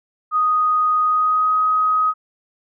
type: tone with pitch glide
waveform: sine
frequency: 1244.5 to 1259.7 Hz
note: D#6 to D#6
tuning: 0 to +21 cents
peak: -14 dBFS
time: 0.31-2.14 s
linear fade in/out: 50 ms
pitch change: +21 cents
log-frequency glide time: 1.04-1.55 s
effects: none

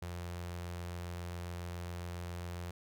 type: tone with notch filter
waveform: sawtooth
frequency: 87.31 Hz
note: F2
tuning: in tune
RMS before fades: -42 dBFS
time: 0.02-2.71 s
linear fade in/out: 5 ms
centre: 250 Hz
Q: 2
effects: none

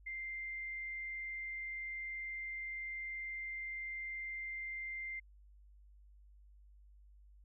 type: tone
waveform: sine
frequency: 2093 Hz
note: C7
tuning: in tune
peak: -40 dBFS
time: 0.06-5.2 s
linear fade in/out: 10 ms
effects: added 50 Hz sine -58 dBFS peak until 7.44 s

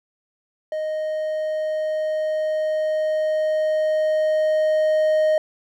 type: tone with level ramp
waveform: triangle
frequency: 621 Hz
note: D#5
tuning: 3 cents flat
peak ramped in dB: -21 to -13 dBFS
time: 0.72-5.38 s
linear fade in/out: 2 ms
effects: none

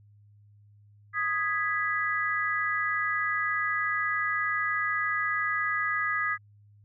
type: chord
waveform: sine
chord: G# minor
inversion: second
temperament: equal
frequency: 1244.5 / 1661.2 / 1975.5 Hz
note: D#6 / G#6 / B6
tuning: 0 / 0 / 0 cents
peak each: -30 dBFS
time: 1.13-6.38 s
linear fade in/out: 50 ms
effects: added 103 Hz sine -54 dBFS peak until 6.84 s

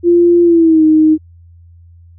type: tone with pitch glide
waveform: sine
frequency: 346.1 to 311.9 Hz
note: F4 to D#4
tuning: -16 to +4 cents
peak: -5 dBFS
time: 0.03-1.18 s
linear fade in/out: 50 ms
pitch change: -180 cents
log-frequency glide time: 0.43-0.84 s
effects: added 85 Hz sine -38 dBFS peak until 2.18 s

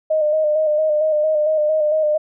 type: tone with vibrato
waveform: sine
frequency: 614 Hz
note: D#5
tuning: 23 cents flat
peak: -14 dBFS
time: 0.1-2.18 s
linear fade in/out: 10 ms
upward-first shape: square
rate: 4.4 Hz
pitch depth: 32 cents each way
effects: none

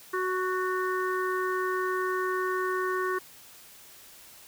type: harmonic tone with a mistuned harmonic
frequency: 371 Hz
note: F#4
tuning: 5 cents sharp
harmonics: 1 / 3 / 4 / 5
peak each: -29 / -31 / -35 / -36 dBFS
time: 0.13-3.19 s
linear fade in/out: 10 ms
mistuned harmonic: 5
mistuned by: -31 cents
effects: white hiss -51 dBFS RMS until 4.47 s

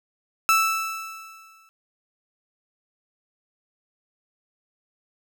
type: tone with exponential decay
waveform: 30% pulse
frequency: 1318.5 Hz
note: E6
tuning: in tune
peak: -12 dBFS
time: 0.49-1.69 s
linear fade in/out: 0 ms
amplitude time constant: 260 ms
effects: none

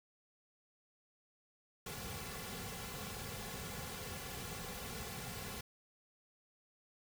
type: noise with comb filter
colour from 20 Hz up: pink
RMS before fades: -45 dBFS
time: 1.86-5.61 s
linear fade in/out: 5 ms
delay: 3.2 ms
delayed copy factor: -0.8
effects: none

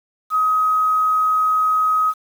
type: tone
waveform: sine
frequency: 1264 Hz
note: D#6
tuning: 27 cents sharp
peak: -14 dBFS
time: 0.3-2.14 s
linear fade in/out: 50 ms
effects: 7-bit

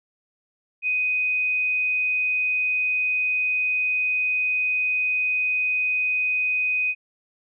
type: tone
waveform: sine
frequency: 2500 Hz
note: D#7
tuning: 8 cents sharp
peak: -20 dBFS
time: 0.82-6.95 s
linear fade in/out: 50 ms
effects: none

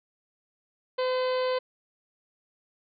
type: harmonic tone with a mistuned harmonic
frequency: 510 Hz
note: C5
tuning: 44 cents flat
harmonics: 1 / 2 / 3 / 4 / 5 / 6 / 7 / 8 / 9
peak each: -25 / -33 / -41 / -42 / -45 / -43 / -47 / -44 / -45 dBFS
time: 0.98-1.59 s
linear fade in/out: 10 ms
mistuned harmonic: 9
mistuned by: -23 cents
effects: none

